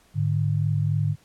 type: tone pair together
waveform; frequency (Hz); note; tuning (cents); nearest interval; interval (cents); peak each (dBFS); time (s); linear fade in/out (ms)
sine; 105.3 / 148.92; G#2 / D3; +24 / +24; tritone; 600; -23; 0.14-1.16; 50
effects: pink hiss -59 dBFS RMS until 1.24 s + low-pass 12000 Hz 12 dB/octave